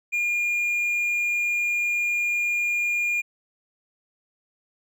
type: tone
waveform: triangle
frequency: 2418 Hz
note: D7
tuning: 50 cents sharp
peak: -20 dBFS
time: 0.12-3.22 s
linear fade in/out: 20 ms
effects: none